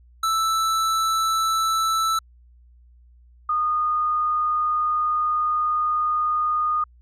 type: tone pair in turn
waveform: square / sine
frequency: 1320 / 1228.3 Hz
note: E6 / D#6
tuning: +2 / -23 cents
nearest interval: minor second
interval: 125 cents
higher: first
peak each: -20 / -19 dBFS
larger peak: second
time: 0.23-2.19 / 3.49-6.84 s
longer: second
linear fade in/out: 5 ms
effects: added 60 Hz sine -49 dBFS peak until 7.01 s + low-pass 12000 Hz 12 dB/octave